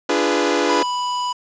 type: chord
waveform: sawtooth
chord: D diminished seventh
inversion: none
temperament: equal with one note detuned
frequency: 293.7 / 343.6 / 415.3 / 493.9 Hz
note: D4 / F4 / Ab4 / Cb5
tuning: 0 / -28 / 0 / 0 cents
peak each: -18 dBFS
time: 0.09-0.83 s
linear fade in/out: 5 ms
type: tone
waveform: square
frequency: 987.8 Hz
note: B5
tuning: in tune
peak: -21 dBFS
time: 0.69-1.33 s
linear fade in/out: 10 ms
effects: resampled to 16000 Hz + 7-bit